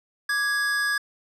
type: tone pair together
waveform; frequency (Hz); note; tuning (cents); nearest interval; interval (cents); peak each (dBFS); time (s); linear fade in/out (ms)
square; 1174.7 / 1664.2; D6 / G#6; 0 / +3; tritone; 603; -34 / -23; 0.29-0.98; 5
effects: low-pass 10000 Hz 12 dB/octave